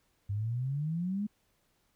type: exponential sweep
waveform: sine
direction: up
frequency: 98 to 213.5 Hz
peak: -30 dBFS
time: 0.29-1.27 s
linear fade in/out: 10 ms
effects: pink hiss -73 dBFS RMS until 1.95 s